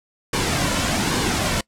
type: noise with flanger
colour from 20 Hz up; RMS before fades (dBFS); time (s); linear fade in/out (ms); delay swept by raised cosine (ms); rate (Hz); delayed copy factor
pink; -21; 0.33-1.61; 5; 1.5 to 2.5; 1.2; -0.5
effects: noise-tail reverb RT60 0.1 s tail -24 dB re dry + low-pass 9000 Hz 12 dB/octave